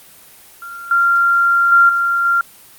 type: tone with level steps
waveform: sine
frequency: 1385 Hz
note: F6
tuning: 15 cents flat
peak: -28 / -10 / -6 / -13 / -11 dBFS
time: 0.62-2.41 s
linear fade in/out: 2 ms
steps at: 0.91 / 1.72 / 1.89 / 2.25 s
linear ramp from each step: 2 ms
effects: white hiss -43 dBFS RMS until 2.78 s + Opus 32 kbps